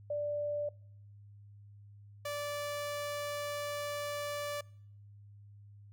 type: tone pair in turn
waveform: sine / sawtooth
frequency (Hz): 587.3 / 582.6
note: D5 / D5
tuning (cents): 0 / -14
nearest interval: unison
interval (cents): 14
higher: first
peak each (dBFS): -32 / -32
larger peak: neither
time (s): 0.1-0.69 / 2.25-4.61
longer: second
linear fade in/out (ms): 5
effects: noise-tail reverb RT60 0.7 s tail -25 dB re dry + added 102 Hz sine -52 dBFS peak until 5.92 s